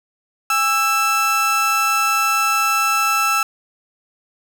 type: tone pair together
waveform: 30% pulse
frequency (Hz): 815 / 1323.4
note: G#5 / E6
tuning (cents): -33 / +6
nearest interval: minor sixth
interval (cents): 839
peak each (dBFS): -23 / -13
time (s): 0.5-3.43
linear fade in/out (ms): 2
effects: none